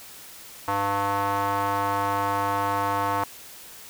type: tone with band-pass filter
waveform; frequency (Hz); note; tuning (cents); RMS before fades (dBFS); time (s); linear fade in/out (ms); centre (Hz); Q
square; 100; G2; +35; -25; 0.68-3.24; 0; 1000; 3
effects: white hiss -44 dBFS RMS until 3.89 s